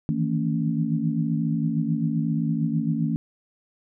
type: tone cluster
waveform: sine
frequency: 153.8 / 160.9 / 169.1 / 227 / 279.8 Hz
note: D#3 / E3 / E3 / A#3 / C#4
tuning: -20 / -42 / +44 / -46 / +16 cents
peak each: -33 / -25 / -33 / -26 / -29 dBFS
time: 0.09-3.16 s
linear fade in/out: 0 ms
effects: none